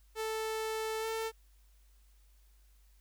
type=tone with pitch glide; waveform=sawtooth; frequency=440 to 446.4 Hz; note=A4 to A4; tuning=0 to +25 cents; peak=-30 dBFS; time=0.15-1.32 s; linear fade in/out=50 ms; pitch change=+25 cents; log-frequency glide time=1-1.06 s; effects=added 50 Hz sine -60 dBFS peak until 3 s + white hiss -72 dBFS RMS until 3 s